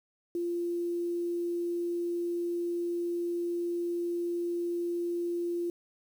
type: tone with quantisation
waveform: sine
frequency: 345.9 Hz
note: F4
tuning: 17 cents flat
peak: -29 dBFS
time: 0.35-5.7 s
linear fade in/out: 2 ms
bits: 9
effects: none